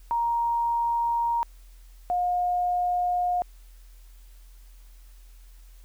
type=tone pair in turn; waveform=sine; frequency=937 / 714.8 Hz; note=A#5 / F5; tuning=+9 / +40 cents; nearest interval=perfect fourth; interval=469 cents; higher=first; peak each=-22 dBFS; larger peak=neither; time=0.11-1.43 / 2.1-3.42 s; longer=neither; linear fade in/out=0 ms; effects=added 42 Hz sine -46 dBFS peak until 5.84 s + white hiss -61 dBFS RMS until 5.84 s